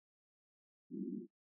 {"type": "band-pass noise", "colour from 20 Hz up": "pink", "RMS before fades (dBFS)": -43, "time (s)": [0.9, 1.27], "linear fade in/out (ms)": 50, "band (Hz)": [180, 360], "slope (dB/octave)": 96, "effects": ["noise-tail reverb RT60 0.1 s tail -19 dB re dry"]}